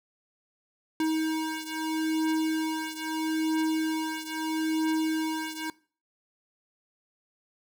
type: beating tone pair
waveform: square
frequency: 316.5 / 317.27 Hz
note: D#4 / D#4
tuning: +30 / +34 cents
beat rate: 0.77 Hz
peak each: -29 / -32 dBFS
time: 1-5.7 s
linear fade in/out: 2 ms
effects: noise-tail reverb RT60 0.4 s tail -21 dB re dry